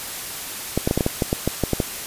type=clicks; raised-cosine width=2 ms; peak=-5 dBFS; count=12; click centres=0.776 / 0.875 / 0.911 / 0.976 / 1.008 / 1.064 / 1.222 / 1.329 / 1.476 / 1.637 / 1.733 / 1.802 s; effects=white hiss -31 dBFS RMS until 2.06 s + resampled to 32000 Hz